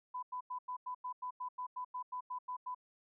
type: tone bursts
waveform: sine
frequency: 1000 Hz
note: B5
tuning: 21 cents sharp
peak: -38 dBFS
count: 15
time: 0.14-2.748 s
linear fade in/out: 10 ms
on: 88 ms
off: 92 ms
effects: none